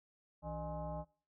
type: tone with frequency modulation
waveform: sine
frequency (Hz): 385.4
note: G4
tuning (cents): -29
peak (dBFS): -39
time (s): 0.42-1.05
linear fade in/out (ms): 50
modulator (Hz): 224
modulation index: 2.3
effects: noise-tail reverb RT60 0.4 s tail -21 dB re dry